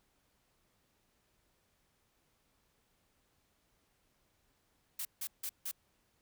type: noise bursts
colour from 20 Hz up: blue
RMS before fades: -39 dBFS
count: 4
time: 4.99-5.714 s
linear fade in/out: 5 ms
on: 61 ms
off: 160 ms
effects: pink hiss -75 dBFS RMS until 6.21 s